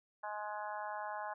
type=harmonic tone; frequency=210 Hz; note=G#3; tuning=19 cents sharp; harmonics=3 / 4 / 5 / 6 / 7 / 8; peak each=-46 / -42 / -45 / -54 / -49 / -51 dBFS; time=0.23-1.34 s; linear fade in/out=10 ms; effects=none